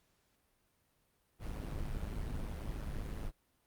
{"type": "noise with amplitude modulation", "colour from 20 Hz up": "brown", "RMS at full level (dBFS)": -37, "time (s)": [1.39, 3.32], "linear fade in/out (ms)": 50, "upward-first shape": "sine", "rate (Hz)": 106, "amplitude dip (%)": 55, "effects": ["pink hiss -75 dBFS RMS until 3.66 s", "Opus 48 kbps"]}